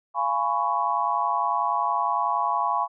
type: chord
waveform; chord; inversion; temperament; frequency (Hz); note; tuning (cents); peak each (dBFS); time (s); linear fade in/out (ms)
sine; C# dominant seventh; first; just; 693 / 831.5 / 997.9 / 1108.7; E#5 / G#5 / B5 / C#6; -14 / +2 / +18 / 0; -30 / -27 / -26 / -26; 0.14-2.88; 50
effects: none